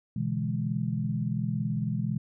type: chord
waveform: sine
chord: E dominant seventh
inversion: second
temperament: equal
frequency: 123.47 / 146.83 / 164.81 / 207.7 Hz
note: B2 / D3 / E3 / G#3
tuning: 0 / 0 / 0 / 0 cents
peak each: -31 / -35 / -32 / -32 dBFS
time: 0.16-2.18 s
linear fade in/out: 5 ms
effects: none